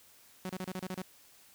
sawtooth tone bursts, 185.6 Hz, F#3, 6 cents sharp, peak -32 dBFS, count 8, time 0.45-1.02 s, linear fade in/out 2 ms, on 45 ms, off 30 ms, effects white hiss -60 dBFS RMS until 1.54 s

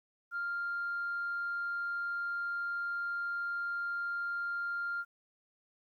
sine tone, 1396.9 Hz, F6, in tune, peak -32 dBFS, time 0.31-5.05 s, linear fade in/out 50 ms, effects tanh soft clip ceiling -29 dBFS + 12-bit

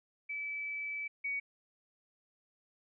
sine tone pair in turn, 2304 / 2250 Hz, D7 / C#7, -34 / +25 cents, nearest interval unison, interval 41 cents, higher first, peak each -36 / -33 dBFS, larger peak second, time 0.29-1.08 / 1.24-1.4 s, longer first, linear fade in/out 10 ms, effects none

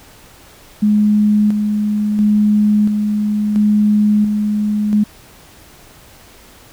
sine tone with tremolo, 209.8 Hz, G#3, 18 cents sharp, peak -9 dBFS, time 0.82-5.04 s, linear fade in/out 10 ms, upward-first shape square, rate 0.73 Hz, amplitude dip 40%, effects pink hiss -43 dBFS RMS until 6.72 s

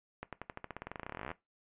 accelerating click train, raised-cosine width 0.5 ms, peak -25 dBFS, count 28, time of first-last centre 0.23-1.315 s, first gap 97 ms, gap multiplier 0.92, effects noise-tail reverb RT60 0.2 s tail -18 dB re dry + resampled to 8000 Hz

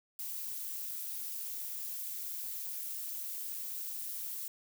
violet noise with amplitude modulation, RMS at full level -37 dBFS, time 0.19-4.48 s, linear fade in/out 2 ms, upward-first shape sine, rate 241 Hz, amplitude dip 70%, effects none

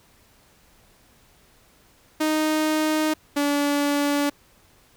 sawtooth tone pair in turn, 310 / 287.7 Hz, D#4 / D4, -6 / -36 cents, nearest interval minor second, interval 130 cents, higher first, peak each -16 / -16 dBFS, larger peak neither, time 2.2-3.14 / 3.36-4.3 s, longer neither, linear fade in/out 10 ms, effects pink hiss -57 dBFS RMS until 4.96 s

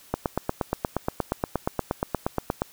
click train, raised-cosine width 1 ms, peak -9 dBFS, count 22, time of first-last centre 0.14-2.619 s, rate 8.47 Hz, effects white hiss -52 dBFS RMS until 2.72 s

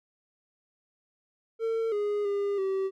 triangle tone with pitch steps, 452.2 / 413.4 / 403.2 / 385.1 Hz, A4 / G#4 / G4 / G4, +47 / -8 / +49 / -31 cents, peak -24 dBFS, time 1.59-2.91 s, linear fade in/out 50 ms, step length 330 ms, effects none

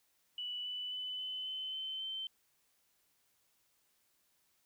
sine tone with pitch steps, 2960 / 2982 / 3005 / 3027 / 3050 / 3073 / 3096 Hz, F#7 / F#7 / F#7 / F#7 / G7 / G7 / G7, 0 / +13 / +26 / +39 / -48 / -35 / -22 cents, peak -38 dBFS, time 0.38-2.27 s, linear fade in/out 2 ms, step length 270 ms, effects white hiss -75 dBFS RMS until 4.65 s

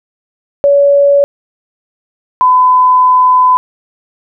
sine tone pair in turn, 566 / 1008.5 Hz, C#5 / B5, +36 / +36 cents, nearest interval minor seventh, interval 1000 cents, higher second, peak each -4 dBFS, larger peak neither, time 0.64-1.24 / 2.41-3.57 s, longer second, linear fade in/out 0 ms, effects none

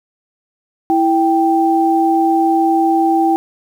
sine tone pair together, 329.6 / 784 Hz, E4 / G5, 0 / 0 cents, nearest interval octave + minor third, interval 1500 cents, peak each -13 dBFS, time 0.9-3.36 s, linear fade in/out 0 ms, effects 7-bit

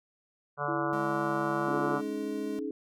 harmonic tone, 145.1 Hz, D3, 21 cents flat, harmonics 1 / 3 / 4 / 5 / 6 / 7 / 8 / 9 / 10, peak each -39 / -40 / -36 / -37 / -42 / -37 / -36 / -39 / -38 dBFS, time 0.57-2.02 s, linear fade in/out 50 ms
sine tone with pitch glide, 331.4 to 342.9 Hz, E4 to F4, +9 to -32 cents, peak -32 dBFS, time 0.68-1.95 s, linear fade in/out 5 ms, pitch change +59 cents, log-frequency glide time 1.51-1.79 s
square tone, 210 Hz, G#3, 19 cents sharp, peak -40 dBFS, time 0.93-2.59 s, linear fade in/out 0 ms
sine chord, C# suspended second, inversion none, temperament equal with one note detuned, 277.2 / 311.1 / 424.5 Hz, C#4 / D#4 / G#4, 0 / 0 / +38 cents, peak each -36 dBFS, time 1.68-2.71 s, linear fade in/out 2 ms
effects none

